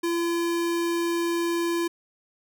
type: tone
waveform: square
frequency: 340.1 Hz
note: F4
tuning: 46 cents flat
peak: -24 dBFS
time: 0.03-1.88 s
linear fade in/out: 10 ms
effects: none